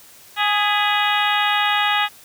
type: harmonic tone with a mistuned harmonic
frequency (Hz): 415.3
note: G#4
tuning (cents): 0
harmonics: 2 / 3 / 4 / 5 / 6 / 7 / 8 / 9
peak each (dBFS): -21 / -23 / -24 / -25 / -26 / -26 / -27 / -28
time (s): 0.36-2.09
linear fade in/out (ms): 50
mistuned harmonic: 5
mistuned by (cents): -65
effects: white hiss -46 dBFS RMS until 2.24 s